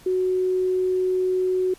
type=tone; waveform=sine; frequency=370 Hz; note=F#4; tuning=in tune; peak=-19 dBFS; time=0.06-1.74 s; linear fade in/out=5 ms; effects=pink hiss -50 dBFS RMS until 1.78 s + resampled to 32000 Hz